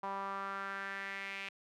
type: tone with band-pass filter sweep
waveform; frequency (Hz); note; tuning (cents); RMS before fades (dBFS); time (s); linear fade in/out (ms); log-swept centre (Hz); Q
sawtooth; 196.2; G3; +2; -41; 0.03-1.49; 5; 950 to 2500; 3.7
effects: none